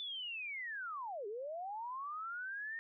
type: linear two-way sweep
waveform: sine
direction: down then up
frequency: 3531 to 392 to 1846 Hz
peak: -40 dBFS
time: 0-2.79 s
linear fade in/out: 0 ms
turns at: 1.27 s
effects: none